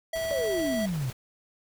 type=tone; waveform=square; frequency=653 Hz; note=E5; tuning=17 cents flat; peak=-29 dBFS; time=0.13-0.86 s; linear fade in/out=5 ms
type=noise with tremolo; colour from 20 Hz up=pink; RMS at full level=-41 dBFS; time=0.15-1.13 s; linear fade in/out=10 ms; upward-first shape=triangle; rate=14 Hz; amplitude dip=30%
type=exponential sweep; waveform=sine; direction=down; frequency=594 to 120.3 Hz; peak=-27 dBFS; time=0.31-1.1 s; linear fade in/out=0 ms
effects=none